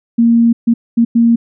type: tone bursts at uneven times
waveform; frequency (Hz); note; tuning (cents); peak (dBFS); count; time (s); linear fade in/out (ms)
sine; 232.6; A#3; -4; -6; 4; 0.18-0.53 / 0.67-0.74 / 0.97-1.05 / 1.15-1.36; 10
effects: none